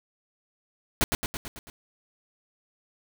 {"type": "noise with echo", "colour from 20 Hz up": "pink", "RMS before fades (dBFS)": -22, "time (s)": [1.01, 1.04], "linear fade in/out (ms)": 0, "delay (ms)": 110, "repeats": 6, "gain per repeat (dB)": -4, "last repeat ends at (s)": 1.7, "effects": []}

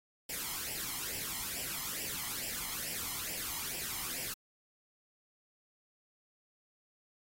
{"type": "noise with flanger", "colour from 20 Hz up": "white", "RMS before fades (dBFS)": -39, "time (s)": [0.29, 4.34], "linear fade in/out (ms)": 5, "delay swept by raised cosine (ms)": [0.38, 0.98], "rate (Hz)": 2.3, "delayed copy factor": 0.7, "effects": ["AAC 48 kbps"]}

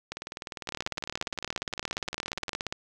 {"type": "two click trains", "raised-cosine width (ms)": 0.2, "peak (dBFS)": [-18, -13], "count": [49, 36], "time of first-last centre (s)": [[0.12, 2.532], [0.69, 2.725]], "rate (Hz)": [19.9, 17.2], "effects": []}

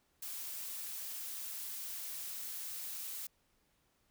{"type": "noise", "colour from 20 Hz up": "blue", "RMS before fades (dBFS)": -43, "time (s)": [0.22, 3.27], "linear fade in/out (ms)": 5, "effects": ["pink hiss -75 dBFS RMS until 4.1 s"]}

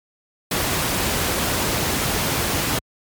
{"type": "noise", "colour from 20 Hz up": "pink", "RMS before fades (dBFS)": -21, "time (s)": [0.51, 2.79], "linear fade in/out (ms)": 5, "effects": ["high-pass 60 Hz 12 dB/octave", "MP3 96 kbps"]}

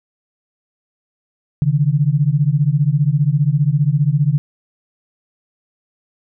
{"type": "beating tone pair", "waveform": "sine", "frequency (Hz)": [138.59, 153.59], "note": ["C#3", "D#3"], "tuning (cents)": [0, -22], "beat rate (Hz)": 15, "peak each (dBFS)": -15, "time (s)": [1.62, 4.38], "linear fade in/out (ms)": 0, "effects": []}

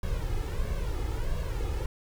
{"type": "noise with flanger", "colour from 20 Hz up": "brown", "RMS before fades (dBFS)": -30, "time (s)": [0.03, 1.86], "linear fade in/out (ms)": 2, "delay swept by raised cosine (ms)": [1.8, 2.39], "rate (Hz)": 1.5, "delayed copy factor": 0.7, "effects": []}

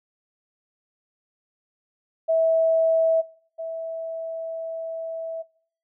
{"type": "tone pair in turn", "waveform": "sine", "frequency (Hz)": [651, 654], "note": ["E5", "E5"], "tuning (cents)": [-22, -14], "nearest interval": "unison", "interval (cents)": 8, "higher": "second", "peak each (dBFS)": [-17, -28], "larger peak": "first", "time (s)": [[2.28, 3.22], [3.58, 5.43]], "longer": "second", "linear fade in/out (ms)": 20, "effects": ["noise-tail reverb RT60 0.6 s tail -23 dB re dry"]}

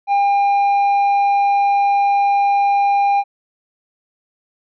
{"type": "tone with tanh clipping", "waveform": "sine", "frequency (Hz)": 803, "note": "G5", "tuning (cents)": 41, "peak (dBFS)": -13, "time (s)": [0.07, 3.24], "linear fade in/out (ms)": 50, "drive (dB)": 5, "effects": []}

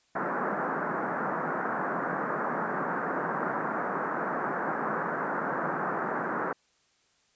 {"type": "band-pass noise", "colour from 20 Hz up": "white", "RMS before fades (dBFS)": -31, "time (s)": [0.15, 6.53], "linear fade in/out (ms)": 5, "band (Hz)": [150, 1600], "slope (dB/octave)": 48, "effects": ["white hiss -68 dBFS RMS until 7.35 s", "resampled to 16000 Hz"]}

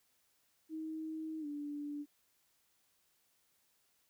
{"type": "tone with pitch glide", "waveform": "sine", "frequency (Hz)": [316.3, 291.7], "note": ["D#4", "D4"], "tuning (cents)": [29, -12], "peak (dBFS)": -39, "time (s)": [0.69, 2.06], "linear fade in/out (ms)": 50, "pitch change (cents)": -141, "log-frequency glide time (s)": [1.4, 1.46], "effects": ["white hiss -75 dBFS RMS until 4.09 s"]}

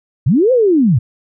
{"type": "linear two-way sweep", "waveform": "sine", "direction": "up then down", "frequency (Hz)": [100.7, 529, 100.7], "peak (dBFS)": -8, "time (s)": [0.26, 0.99], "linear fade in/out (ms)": 10, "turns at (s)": 0.52, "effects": []}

